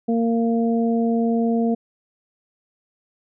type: harmonic tone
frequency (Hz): 230.4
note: A#3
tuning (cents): -20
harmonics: 1 / 2 / 3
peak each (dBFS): -18 / -24 / -28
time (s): 0.08-1.75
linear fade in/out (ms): 10
effects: none